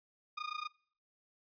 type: tone with amplitude modulation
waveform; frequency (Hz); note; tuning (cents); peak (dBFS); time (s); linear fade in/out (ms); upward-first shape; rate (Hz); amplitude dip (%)
sawtooth; 1225; D#6; -27; -31; 0.37-0.68; 10; sine; 28.3; 90
effects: noise-tail reverb RT60 0.5 s tail -24 dB re dry + resampled to 11025 Hz